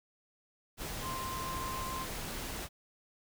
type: tone in noise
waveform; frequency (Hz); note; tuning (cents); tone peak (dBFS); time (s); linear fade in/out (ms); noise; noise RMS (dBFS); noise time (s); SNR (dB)
sine; 1046.5; C6; 0; -38; 1.01-2.07; 50; pink; -40; 0.77-2.69; -1
effects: none